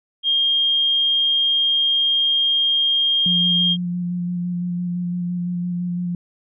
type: tone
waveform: sine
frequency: 3221 Hz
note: G7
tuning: 46 cents sharp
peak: -15 dBFS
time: 0.23-3.77 s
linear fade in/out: 50 ms
type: tone with vibrato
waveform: sine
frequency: 176.5 Hz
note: F3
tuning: 19 cents sharp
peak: -21 dBFS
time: 3.26-6.15 s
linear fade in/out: 2 ms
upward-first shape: square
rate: 5.9 Hz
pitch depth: 13 cents each way
effects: none